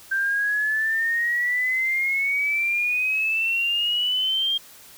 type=exponential sweep; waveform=sine; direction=up; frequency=1568 to 3220 Hz; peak=-20 dBFS; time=0.11-4.58 s; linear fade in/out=10 ms; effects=white hiss -47 dBFS RMS until 4.97 s